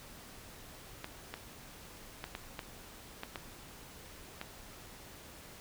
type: clicks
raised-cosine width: 0.3 ms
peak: -23 dBFS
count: 8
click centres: 1.044 / 1.34 / 2.241 / 2.351 / 2.592 / 3.234 / 3.358 / 4.414 s
effects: pink hiss -52 dBFS RMS until 5.6 s